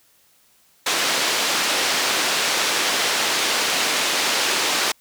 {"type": "band-pass noise", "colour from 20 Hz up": "white", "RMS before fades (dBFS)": -21, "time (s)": [0.86, 4.92], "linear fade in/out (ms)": 5, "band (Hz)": [290, 5000], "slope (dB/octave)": 12, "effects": ["white hiss -58 dBFS RMS until 5 s"]}